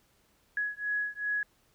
sine beating tone pair, 1676 / 1678.6 Hz, G#6 / G#6, +15 / +18 cents, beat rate 2.6 Hz, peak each -33 / -33 dBFS, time 0.57-1.43 s, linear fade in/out 2 ms, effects pink hiss -68 dBFS RMS until 1.74 s

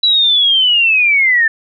sine linear sweep, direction down, 3951 to 1760 Hz, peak -8 dBFS, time 0.03-1.48 s, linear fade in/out 5 ms, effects none

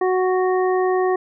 harmonic tone, 370 Hz, F#4, in tune, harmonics 1 / 2 / 3 / 5, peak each -17 / -23 / -27 / -31 dBFS, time 0.01-1.16 s, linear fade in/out 5 ms, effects none

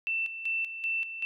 sine tone with tremolo, 2675 Hz, E7, 25 cents sharp, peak -27 dBFS, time 0.07-1.25 s, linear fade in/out 0 ms, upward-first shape square, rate 2.6 Hz, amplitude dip 65%, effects none

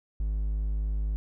triangle tone, 51.91 Hz, G#1, in tune, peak -24 dBFS, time 0.2-1.16 s, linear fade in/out 0 ms, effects none

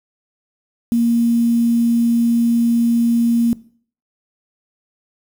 sine tone with quantisation, 233.9 Hz, A#3, 6 cents sharp, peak -12 dBFS, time 0.92-3.53 s, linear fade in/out 0 ms, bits 6, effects noise-tail reverb RT60 0.5 s tail -19 dB re dry

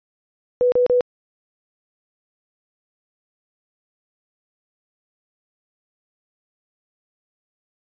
sine tone bursts, 493.9 Hz, B4, in tune, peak -13 dBFS, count 3, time 0.61-1.008 s, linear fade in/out 0 ms, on 110 ms, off 34 ms, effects resampled to 11025 Hz

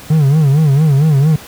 triangle tone with vibrato, 146.83 Hz, D3, in tune, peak -5 dBFS, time 0.1-1.36 s, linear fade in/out 5 ms, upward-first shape sine, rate 4.4 Hz, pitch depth 150 cents each way, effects pink hiss -34 dBFS RMS until 1.47 s + high-pass 60 Hz 12 dB/octave

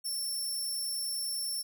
20% pulse tone, 5410 Hz, E8, 44 cents sharp, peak -27 dBFS, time 0.04-1.63 s, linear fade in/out 20 ms, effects none

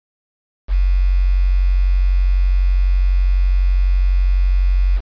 sine tone with quantisation, 46 Hz, F#1, 9 cents flat, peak -11 dBFS, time 0.68-5.01 s, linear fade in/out 50 ms, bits 6, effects resampled to 11025 Hz

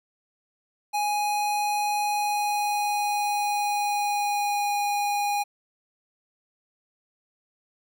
square tone with pitch glide, 830.6 to 819.2 Hz, G#5 to G#5, 0 to -24 cents, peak -24 dBFS, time 0.93-5.44 s, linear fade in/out 20 ms, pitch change -24 cents, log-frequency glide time 2.01-4.74 s, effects none

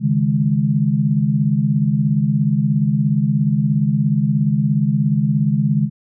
sine chord, C# suspended second, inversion none, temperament equal, 138.59 / 155.56 / 207.7 Hz, C#3 / D#3 / G#3, 0 / 0 / 0 cents, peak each -18 dBFS, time 0-5.9 s, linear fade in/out 50 ms, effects none

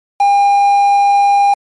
triangle tone with quantisation, 805 Hz, G5, 46 cents sharp, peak -5 dBFS, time 0.2-1.54 s, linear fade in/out 5 ms, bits 5, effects MP3 48 kbps

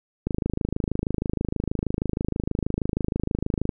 click train, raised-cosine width 3 ms, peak -11 dBFS, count 91, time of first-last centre 0.27-3.692 s, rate 26.3 Hz, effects none

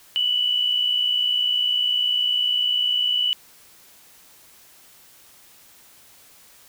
sine tone pair together, 2960 / 3020 Hz, F#7 / F#7, 0 / +35 cents, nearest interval unison, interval 35 cents, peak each -19 / -27 dBFS, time 0.16-3.33 s, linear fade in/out 0 ms, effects white hiss -51 dBFS RMS until 6.68 s

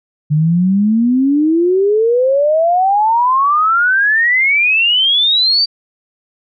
sine exponential sweep, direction up, 146.83 to 4689 Hz, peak -9 dBFS, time 0.3-5.66 s, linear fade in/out 20 ms, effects none

